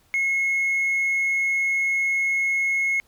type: tone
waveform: triangle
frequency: 2171 Hz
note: C#7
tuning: 37 cents flat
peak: -17 dBFS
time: 0.14-3 s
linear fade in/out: 0 ms
effects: tanh soft clip ceiling -15 dBFS + pink hiss -61 dBFS RMS until 3.07 s